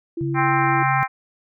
sine tone, 335.4 Hz, E4, 30 cents sharp, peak -24 dBFS, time 0.17-0.83 s, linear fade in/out 5 ms
sine tone with pitch glide, 138.8 to 136.81 Hz, C#3 to C#3, +3 to -22 cents, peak -23 dBFS, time 0.21-1.03 s, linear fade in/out 0 ms, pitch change -25 cents, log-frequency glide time 0.35-0.7 s
harmonic tone, 262.7 Hz, C4, 7 cents sharp, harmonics 3 / 4 / 5 / 6 / 7 / 8 / 9, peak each -21 / -23 / -25 / -27 / -28 / -29 / -30 dBFS, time 0.34-1.08 s, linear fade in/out 50 ms
effects none

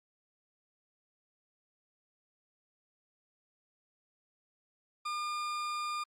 40% pulse tone, 1207 Hz, D6, 47 cents sharp, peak -33 dBFS, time 5.05-6.04 s, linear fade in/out 10 ms, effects low-pass 8000 Hz 12 dB/octave + Opus 48 kbps

